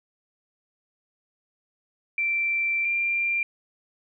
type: tone pair in turn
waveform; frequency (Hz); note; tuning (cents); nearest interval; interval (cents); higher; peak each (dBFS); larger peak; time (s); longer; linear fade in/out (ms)
sine; 2347 / 2378; D7 / D7; -2 / +21; unison; 23; second; -22; neither; 2.18-2.85 / 2.85-3.43; first; 2
effects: none